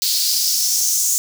white noise with high-pass filter sweep, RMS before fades -18 dBFS, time 0.02-1.18 s, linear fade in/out 0 ms, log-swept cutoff 4300 to 6800 Hz, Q 3.9, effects none

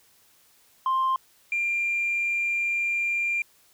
sine tone pair in turn, 1051 / 2387 Hz, C6 / D7, +7 / +28 cents, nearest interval octave + major second, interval 1421 cents, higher second, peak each -19 / -22 dBFS, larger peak first, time 0.86-1.16 / 1.52-3.42 s, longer second, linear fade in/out 2 ms, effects tanh soft clip ceiling -19 dBFS + white hiss -60 dBFS RMS until 3.73 s

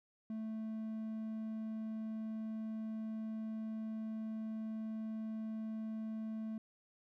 triangle tone, 219.9 Hz, A3, 1 cent flat, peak -37 dBFS, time 0.3-6.58 s, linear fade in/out 2 ms, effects none

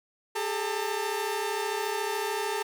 sawtooth tone cluster, 399.6 / 433.2 / 901 Hz, G4 / A4 / A5, +33 / -27 / +41 cents, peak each -29 dBFS, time 0.35-2.63 s, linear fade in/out 10 ms, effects none

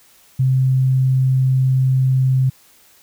sine tone, 130.81 Hz, C3, in tune, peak -12 dBFS, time 0.39-2.5 s, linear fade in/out 10 ms, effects white hiss -51 dBFS RMS until 3.02 s

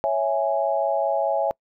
sine chord, C# minor, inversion none, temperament equal, 554.4 / 659.3 / 830.6 Hz, C#5 / E5 / G#5, 0 / 0 / 0 cents, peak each -24 / -23 / -25 dBFS, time 0.04-1.51 s, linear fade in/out 0 ms, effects noise-tail reverb RT60 0.1 s tail -26 dB re dry

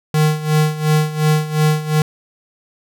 square tone with tremolo, 153.6 Hz, D#3, 22 cents flat, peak -11 dBFS, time 0.14-2.02 s, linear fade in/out 2 ms, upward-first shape sine, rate 2.8 Hz, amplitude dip 80%, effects none

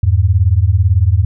sine beating tone pair, 83.7 / 101.7 Hz, E2 / G#2, +27 / -36 cents, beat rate 18 Hz, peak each -11 dBFS, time 0.03-1.25 s, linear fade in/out 5 ms, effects none

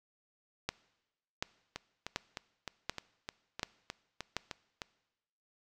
two click trains, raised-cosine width 0.2 ms, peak -15 / -21 dBFS, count 6 / 11, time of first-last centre 0.69-4.366 / 1.76-4.818 s, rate 1.36 / 3.27 Hz, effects noise-tail reverb RT60 1.0 s tail -21 dB re dry

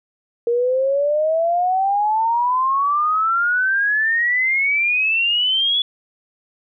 sine exponential sweep, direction up, 466.2 to 3430 Hz, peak -15 dBFS, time 0.47-5.82 s, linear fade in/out 2 ms, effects none

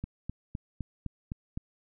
click train, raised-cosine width 5 ms, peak -22 dBFS, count 7, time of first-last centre 0.04-1.575 s, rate 3.91 Hz, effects none

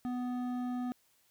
sine tone with hard clipping, 248 Hz, B3, 7 cents sharp, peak -35 dBFS, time 0.05-0.92 s, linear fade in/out 0 ms, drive 10 dB, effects white hiss -70 dBFS RMS until 1.3 s

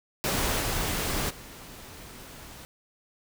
pink noise with level steps, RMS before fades -27 / -29 / -45 dBFS, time 0.24-2.65 s, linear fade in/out 0 ms, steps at 0.6 / 1.29 s, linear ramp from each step 20 ms, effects none

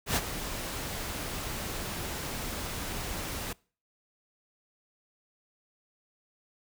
pink noise with ADSR envelope, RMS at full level -25 dBFS, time 0.06-3.53 s, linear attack 100 ms, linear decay 39 ms, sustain -11 dB, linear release 5 ms, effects noise-tail reverb RT60 0.4 s tail -24 dB re dry

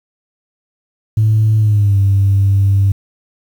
sine tone with pitch glide, 108.7 to 98.53 Hz, A2 to G2, -21 to +9 cents, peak -7 dBFS, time 1.17-2.92 s, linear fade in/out 5 ms, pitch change -170 cents, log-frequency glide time 1.58-1.98 s, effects tanh soft clip ceiling -5 dBFS + 7-bit

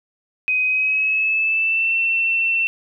sine tone with pitch glide, 2513 to 2693 Hz, D#7 to E7, +17 to +36 cents, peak -16 dBFS, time 0.48-2.67 s, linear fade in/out 0 ms, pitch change +119 cents, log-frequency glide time 0.65-1.95 s, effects none

